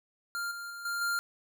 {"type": "tone with level steps", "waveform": "square", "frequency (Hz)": 1396.9, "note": "F6", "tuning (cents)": 0, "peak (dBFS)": [-33, -39, -41, -32, -29], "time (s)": [0.35, 1.19], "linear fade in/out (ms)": 0, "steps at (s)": [0.51, 0.7, 0.85, 1.01], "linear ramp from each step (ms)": 5, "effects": []}